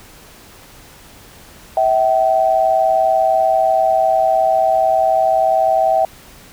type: tone pair together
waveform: sine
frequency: 647.8 / 768 Hz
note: E5 / G5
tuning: -30 / -36 cents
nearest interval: minor third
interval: 294 cents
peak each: -14 dBFS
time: 1.77-6.05 s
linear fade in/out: 2 ms
effects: pink hiss -42 dBFS RMS until 6.52 s